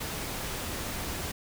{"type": "noise", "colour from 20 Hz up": "pink", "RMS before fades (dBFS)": -35, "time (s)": [0, 1.32], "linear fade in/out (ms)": 10, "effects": []}